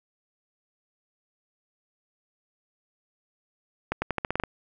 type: accelerating click train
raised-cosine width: 0.5 ms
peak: -11 dBFS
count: 9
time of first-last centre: 3.92-4.437 s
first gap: 100 ms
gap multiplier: 0.87
effects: none